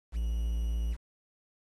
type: tone with quantisation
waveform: triangle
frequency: 56.7 Hz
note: A#1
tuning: 47 cents flat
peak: -26 dBFS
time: 0.12-0.97 s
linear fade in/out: 50 ms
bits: 9
effects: AAC 32 kbps